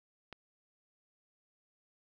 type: click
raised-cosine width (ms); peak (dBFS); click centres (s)
0.3; -29; 0.327
effects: none